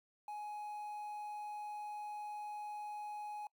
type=tone with quantisation; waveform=triangle; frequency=837 Hz; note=G#5; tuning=13 cents sharp; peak=-40 dBFS; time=0.28-3.47 s; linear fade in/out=2 ms; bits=11; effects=noise-tail reverb RT60 0.1 s tail -25 dB re dry